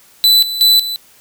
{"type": "tone with tremolo", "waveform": "45% pulse", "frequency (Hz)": 3991, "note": "B7", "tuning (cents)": 17, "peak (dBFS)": -7, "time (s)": [0.24, 0.96], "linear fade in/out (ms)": 0, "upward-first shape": "square", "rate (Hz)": 2.7, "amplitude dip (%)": 75, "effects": ["white hiss -47 dBFS RMS until 1.2 s"]}